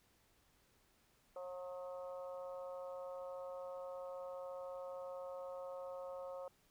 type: harmonic tone with a mistuned harmonic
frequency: 180.5 Hz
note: F#3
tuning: 43 cents flat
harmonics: 3 / 4 / 5 / 6 / 7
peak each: -45 / -56 / -58 / -58 / -58 dBFS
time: 1.36-6.48 s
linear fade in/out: 2 ms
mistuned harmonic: 5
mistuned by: +28 cents
effects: pink hiss -73 dBFS RMS until 6.7 s